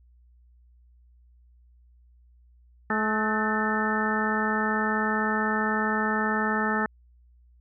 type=harmonic tone with a mistuned harmonic; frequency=215.5 Hz; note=A3; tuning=36 cents flat; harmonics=1 / 2 / 3 / 4 / 5 / 6 / 7 / 8; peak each=-28 / -32 / -37 / -31 / -39 / -30 / -35 / -29 dBFS; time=2.9-6.86 s; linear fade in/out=2 ms; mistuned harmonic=8; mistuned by=+56 cents; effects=added 60 Hz sine -54 dBFS peak until 7.6 s